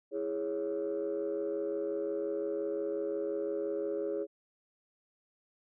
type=chord; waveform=sine; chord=C# minor; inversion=first; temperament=equal; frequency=329.6 / 415.3 / 554.4 Hz; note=E4 / G#4 / C#5; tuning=0 / 0 / 0 cents; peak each=-37 / -33 / -36 dBFS; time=0.11-4.27 s; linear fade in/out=50 ms; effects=tanh soft clip ceiling -26 dBFS